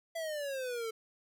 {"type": "exponential sweep", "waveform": "square", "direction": "down", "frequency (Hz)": [671, 440], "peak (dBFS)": -36, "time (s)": [0.15, 0.91], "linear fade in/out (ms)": 10, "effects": []}